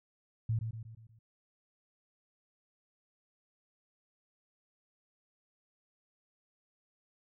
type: tone with echo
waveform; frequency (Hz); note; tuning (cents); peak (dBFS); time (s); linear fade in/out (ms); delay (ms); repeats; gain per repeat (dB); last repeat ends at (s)
sine; 112.4; A2; +37; -28; 0.49-0.59; 5; 120; 5; -6; 1.19
effects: none